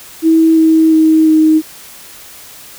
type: tone with pitch steps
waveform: sine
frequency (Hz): 323.4 / 320.1 / 316.7 / 313.5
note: E4 / D#4 / D#4 / D#4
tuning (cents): -33 / +49 / +31 / +13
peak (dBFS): -5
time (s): 0.22-1.62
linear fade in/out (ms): 50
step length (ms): 350
effects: white hiss -35 dBFS RMS until 2.78 s